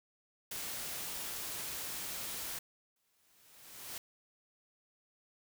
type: noise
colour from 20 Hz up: white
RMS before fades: -41 dBFS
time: 0.51-2.59 s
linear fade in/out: 5 ms
type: noise with exponential growth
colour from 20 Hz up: white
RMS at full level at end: -42 dBFS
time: 2.96-3.98 s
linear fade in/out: 2 ms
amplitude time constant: 220 ms
effects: none

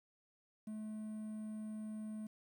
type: tone with quantisation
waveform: triangle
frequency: 215.6 Hz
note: A3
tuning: 35 cents flat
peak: -40 dBFS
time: 0.67-2.27 s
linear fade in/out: 5 ms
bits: 11
effects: none

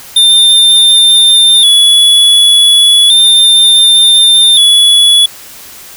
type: tone with vibrato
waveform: square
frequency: 3500 Hz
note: A7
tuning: 10 cents flat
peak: -3 dBFS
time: 0.16-5.26 s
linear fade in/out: 5 ms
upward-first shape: square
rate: 0.34 Hz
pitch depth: 50 cents each way
effects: white hiss -31 dBFS RMS until 5.96 s

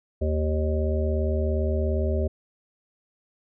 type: harmonic tone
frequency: 77.3 Hz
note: D#2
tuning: 11 cents flat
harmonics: 1 / 3 / 5 / 7 / 8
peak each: -23 / -32 / -30 / -33 / -32 dBFS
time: 0.21-2.28 s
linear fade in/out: 10 ms
effects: none

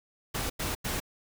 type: noise bursts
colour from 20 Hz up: pink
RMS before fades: -32 dBFS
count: 3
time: 0.34-1.002 s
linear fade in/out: 10 ms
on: 160 ms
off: 91 ms
effects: none

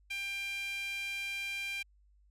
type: tone with high-pass filter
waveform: sawtooth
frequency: 794 Hz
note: G5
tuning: 22 cents sharp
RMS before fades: -38 dBFS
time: 0.1-1.83 s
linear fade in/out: 10 ms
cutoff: 2500 Hz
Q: 6.9
effects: added 50 Hz sine -62 dBFS peak until 2.3 s + resampled to 32000 Hz

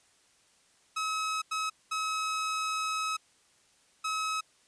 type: tone bursts at uneven times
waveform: sawtooth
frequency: 1282 Hz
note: E6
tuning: 49 cents flat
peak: -26 dBFS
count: 4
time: 0.96-1.42 / 1.51-1.7 / 1.91-3.17 / 4.04-4.41 s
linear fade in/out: 10 ms
effects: white hiss -65 dBFS RMS until 4.67 s + resampled to 22050 Hz

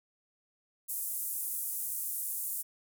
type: band-pass noise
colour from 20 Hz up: white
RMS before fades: -36 dBFS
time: 0.88-2.63 s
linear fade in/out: 20 ms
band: 9000 to 16000 Hz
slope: 24 dB/octave
effects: none

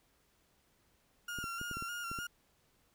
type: tone with vibrato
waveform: 35% pulse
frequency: 1396.9 Hz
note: F6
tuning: in tune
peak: -37 dBFS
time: 1.28-2.27 s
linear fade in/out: 5 ms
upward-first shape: square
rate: 3.3 Hz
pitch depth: 32 cents each way
type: clicks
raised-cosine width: 3 ms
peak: -32 dBFS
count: 8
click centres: 1.387 / 1.441 / 1.614 / 1.713 / 1.77 / 1.824 / 2.115 / 2.188 s
effects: pink hiss -72 dBFS RMS until 2.94 s

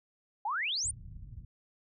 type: exponential sweep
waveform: sine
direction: up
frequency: 783 to 9580 Hz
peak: -30 dBFS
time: 0.45-0.91 s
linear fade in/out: 5 ms
type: low-pass noise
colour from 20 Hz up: white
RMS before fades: -46 dBFS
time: 0.84-1.45 s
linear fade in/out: 2 ms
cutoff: 120 Hz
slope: 24 dB/octave
effects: none

